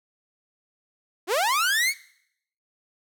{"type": "linear sweep", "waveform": "sawtooth", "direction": "up", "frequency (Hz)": [314.3, 2283], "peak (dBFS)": -17, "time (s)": [1.27, 1.94], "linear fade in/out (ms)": 50, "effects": ["noise-tail reverb RT60 0.7 s tail -20 dB re dry"]}